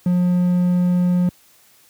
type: tone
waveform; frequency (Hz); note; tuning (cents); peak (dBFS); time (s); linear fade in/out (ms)
triangle; 178.5; F3; +38; -12; 0.06-1.29; 2
effects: white hiss -53 dBFS RMS until 1.89 s + high-pass 60 Hz 12 dB/octave